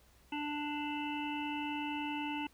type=harmonic tone; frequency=294.9 Hz; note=D4; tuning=7 cents sharp; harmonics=1 / 3 / 5 / 7 / 9 / 10; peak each=-38 / -40 / -51 / -50 / -43 / -48 dBFS; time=0.32-2.47 s; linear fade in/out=5 ms; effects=added 62 Hz sine -66 dBFS peak until 2.53 s + pink hiss -66 dBFS RMS until 2.53 s

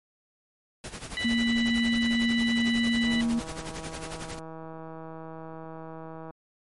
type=noise with tremolo; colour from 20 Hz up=pink; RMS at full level=-36 dBFS; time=0.84-4.39 s; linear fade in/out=0 ms; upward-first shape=sine; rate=11 Hz; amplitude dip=75%
type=harmonic tone; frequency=987.8 Hz; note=B5; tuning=in tune; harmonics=2 / 3 / 4; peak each=-30 / -34 / -36 dBFS; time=1.17-3.21 s; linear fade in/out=0 ms
type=tone; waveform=sine; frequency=233.1 Hz; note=A#3; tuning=in tune; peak=-23 dBFS; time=1.24-3.4 s; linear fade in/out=10 ms
type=click train; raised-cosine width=1 ms; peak=-28 dBFS; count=522; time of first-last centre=3.07-6.306 s; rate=161 Hz
effects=MP3 48 kbps

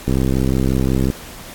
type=click train; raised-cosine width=3 ms; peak=-5 dBFS; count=68; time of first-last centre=0.08-1.101 s; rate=65.6 Hz; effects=pink hiss -36 dBFS RMS until 1.54 s + AAC 64 kbps

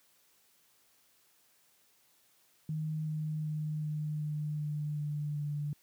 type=tone with pitch steps; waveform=sine; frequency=155.56 / 154.31 / 153.06 / 151.83 / 150.61 / 149.4 / 148.19 / 147 Hz; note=D#3 / D#3 / D#3 / D#3 / D3 / D3 / D3 / D3; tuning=0 / -14 / -28 / -42 / +44 / +30 / +16 / +2 cents; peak=-32 dBFS; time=2.69-5.73 s; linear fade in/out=2 ms; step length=380 ms; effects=white hiss -68 dBFS RMS until 5.82 s + high-pass 80 Hz 12 dB/octave

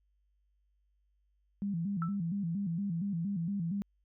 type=tone with vibrato; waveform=sine; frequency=183.1 Hz; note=F#3; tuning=18 cents flat; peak=-31 dBFS; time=1.62-3.82 s; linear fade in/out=0 ms; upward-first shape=square; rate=4.3 Hz; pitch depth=160 cents each way
type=tone with exponential decay; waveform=sine; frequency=1324 Hz; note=E6; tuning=7 cents sharp; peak=-32 dBFS; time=2.02-2.17 s; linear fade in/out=1 ms; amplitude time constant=31 ms
effects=added 50 Hz sine -70 dBFS peak until 4.04 s

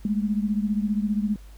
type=beating tone pair; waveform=sine; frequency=205.5 / 220.5 Hz; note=G#3 / A3; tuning=-18 / +4 cents; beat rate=15 Hz; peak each=-23 / -27 dBFS; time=0.05-1.36 s; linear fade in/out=2 ms; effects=added 50 Hz sine -42 dBFS peak until 1.57 s + pink hiss -56 dBFS RMS until 1.57 s

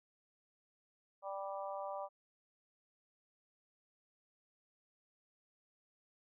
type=harmonic tone; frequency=196 Hz; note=G3; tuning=in tune; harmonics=3 / 4 / 5 / 6; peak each=-43 / -45 / -47 / -49 dBFS; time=1.22-2.09 s; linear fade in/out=50 ms; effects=none

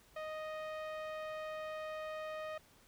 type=tone with low-pass filter; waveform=sawtooth; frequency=622.3 Hz; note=D#5; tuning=in tune; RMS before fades=-43 dBFS; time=0.16-2.58 s; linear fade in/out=5 ms; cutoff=2500 Hz; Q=0.81; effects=pink hiss -65 dBFS RMS until 2.87 s

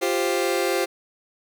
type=chord; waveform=sawtooth; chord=F suspended second; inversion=none; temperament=just; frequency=349.2 / 392.9 / 523.8 Hz; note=F4 / G4 / C5; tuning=0 / +4 / +2 cents; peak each=-21 dBFS; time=0.01-0.86 s; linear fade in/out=20 ms; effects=none

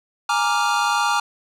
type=chord; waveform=square; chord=Bb dominant seventh; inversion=third; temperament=equal; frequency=830.6 / 932.3 / 1174.7 / 1396.9 Hz; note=Ab5 / Bb5 / D6 / F6; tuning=0 / 0 / 0 / 0 cents; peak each=-24 dBFS; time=0.29-1.2 s; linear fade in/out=5 ms; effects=low-pass 8000 Hz 12 dB/octave + 8-bit

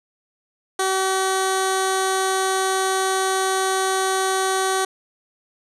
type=tone with low-pass filter; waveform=15% pulse; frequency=380.5 Hz; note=F#4; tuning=48 cents sharp; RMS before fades=-21 dBFS; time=0.79-4.85 s; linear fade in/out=5 ms; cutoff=9400 Hz; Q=2.3; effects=none

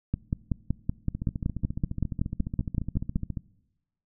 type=two click trains; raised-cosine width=5 ms; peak=-19 / -13 dBFS; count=33 / 17; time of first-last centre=1.15-3.372 / 0.14-3.159 s; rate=14.4 / 5.3 Hz; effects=noise-tail reverb RT60 1.0 s tail -22 dB re dry

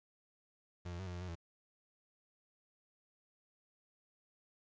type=tone with pitch steps; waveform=35% pulse; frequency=88.4 / 86.5 / 95 / 89 / 87.8 / 91.2 / 84 Hz; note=F2 / F2 / F#2 / F2 / F2 / F#2 / E2; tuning=+22 / -16 / +46 / +33 / +10 / -24 / +33 cents; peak=-40 dBFS; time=0.85-1.354 s; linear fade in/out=10 ms; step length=72 ms; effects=resampled to 16000 Hz + 12-bit

